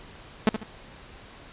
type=tone with echo; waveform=sawtooth; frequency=217.3 Hz; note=A3; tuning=21 cents flat; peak=-12 dBFS; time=0.47-0.49 s; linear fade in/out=0 ms; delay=72 ms; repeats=2; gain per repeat=-10 dB; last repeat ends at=0.634 s; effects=pink hiss -47 dBFS RMS until 1.52 s + resampled to 8000 Hz